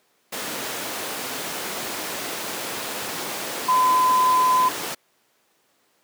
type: tone in noise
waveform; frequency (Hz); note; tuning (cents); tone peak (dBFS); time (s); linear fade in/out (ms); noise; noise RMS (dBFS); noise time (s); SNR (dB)
sine; 1015; B5; +47; -15; 3.68-4.69; 10; pink; -28; 0.32-4.95; +10
effects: pink hiss -64 dBFS RMS until 6.03 s + high-pass 300 Hz 12 dB/octave